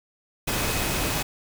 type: tone in noise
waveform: sine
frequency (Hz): 2535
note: D#7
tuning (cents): +32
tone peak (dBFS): -37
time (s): 0.47-1.23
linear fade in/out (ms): 10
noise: pink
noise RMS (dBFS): -26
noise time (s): 0.47-1.23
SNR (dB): -14
effects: none